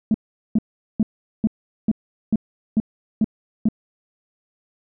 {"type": "tone bursts", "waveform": "sine", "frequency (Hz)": 218, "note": "A3", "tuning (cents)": -16, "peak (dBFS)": -12, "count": 9, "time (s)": [0.11, 3.687], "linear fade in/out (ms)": 2, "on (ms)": 33, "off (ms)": 410, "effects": ["tanh soft clip ceiling -10 dBFS"]}